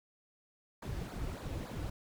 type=noise with flanger; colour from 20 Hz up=brown; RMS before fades=-40 dBFS; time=0.82-1.9 s; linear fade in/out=5 ms; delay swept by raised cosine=0.33 to 5.03 ms; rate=3.5 Hz; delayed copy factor=-1; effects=none